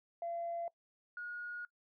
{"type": "tone pair in turn", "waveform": "sine", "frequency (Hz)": [682, 1442.5], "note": ["F5", "F#6"], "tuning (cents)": [-41, -44], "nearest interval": "octave + minor second", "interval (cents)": 1297, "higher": "second", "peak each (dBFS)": [-36, -40], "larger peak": "first", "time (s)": [[0.22, 0.68], [1.17, 1.65]], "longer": "second", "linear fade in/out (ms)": 2, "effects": ["noise-tail reverb RT60 0.1 s tail -21 dB re dry", "tanh soft clip ceiling -32 dBFS"]}